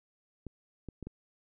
clicks, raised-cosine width 3 ms, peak -28 dBFS, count 4, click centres 0.467 / 0.887 / 1.027 / 1.07 s, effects none

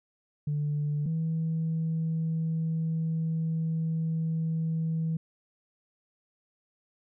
sine tone pair in turn, 147.9 / 161.66 Hz, D3 / E3, +13 / -33 cents, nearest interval major second, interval 154 cents, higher second, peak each -25 dBFS, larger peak neither, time 0.47-1.06 / 1.06-5.17 s, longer second, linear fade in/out 5 ms, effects tanh soft clip ceiling -23 dBFS

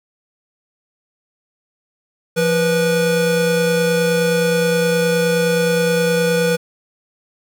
square tone pair together, 172.36 / 487.5 Hz, F3 / B4, -22 / -23 cents, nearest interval octave + tritone, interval 1799 cents, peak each -20 / -16 dBFS, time 2.36-6.57 s, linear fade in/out 20 ms, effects none

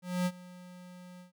square tone with ADSR envelope, 180 Hz, F#3, 47 cents flat, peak -27 dBFS, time 0.02-1.32 s, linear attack 240 ms, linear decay 51 ms, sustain -21 dB, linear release 120 ms, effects none

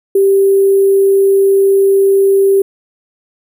sine tone with sample-and-hold, 392 Hz, G4, in tune, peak -6 dBFS, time 0.15-2.62 s, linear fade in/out 5 ms, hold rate 11025 Hz, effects none

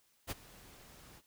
pink noise with ADSR envelope, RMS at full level -37 dBFS, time 0.27-1.22 s, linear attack 39 ms, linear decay 25 ms, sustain -20 dB, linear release 44 ms, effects white hiss -72 dBFS RMS until 1.26 s

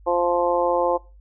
harmonic tone, 174.61 Hz, F3, in tune, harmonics 2 / 3 / 4 / 5 / 6, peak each -26 / -21 / -27 / -24 / -27 dBFS, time 0.06-0.98 s, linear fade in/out 20 ms, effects noise-tail reverb RT60 0.3 s tail -21 dB re dry + added 50 Hz sine -45 dBFS peak until 1.2 s

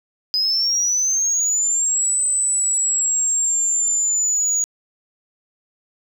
sine linear two-way sweep, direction up then down, 4978 to 8090 to 6760 Hz, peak -15 dBFS, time 0.34-4.64 s, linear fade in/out 0 ms, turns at 2.23 s, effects tanh soft clip ceiling -13 dBFS + 8-bit

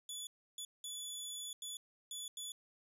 20% pulse tone bursts at uneven times, 3441 Hz, A7, 39 cents flat, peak -37 dBFS, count 6, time 0.09-0.27 / 0.58-0.65 / 0.84-1.53 / 1.62-1.77 / 2.11-2.28 / 2.37-2.52 s, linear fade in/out 2 ms, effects 12-bit

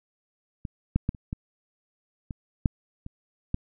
clicks, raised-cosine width 5 ms, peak -20 / -9 / -12 / -30 / -18 / -22 / -8 / -25 / -13 dBFS, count 9, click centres 0.652 / 0.96 / 1.091 / 1.148 / 1.329 / 2.308 / 2.658 / 3.064 / 3.544 s, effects none

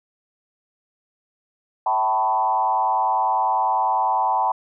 sine tone with frequency modulation, 880 Hz, A5, in tune, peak -17 dBFS, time 1.86-4.52 s, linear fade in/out 5 ms, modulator 110 Hz, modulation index 1.4, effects none

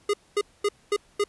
square tone bursts, 410.6 Hz, G#4, 20 cents flat, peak -21 dBFS, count 5, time 0.09-1.24 s, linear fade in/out 5 ms, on 46 ms, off 230 ms, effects pink hiss -60 dBFS RMS until 1.28 s + resampled to 24000 Hz

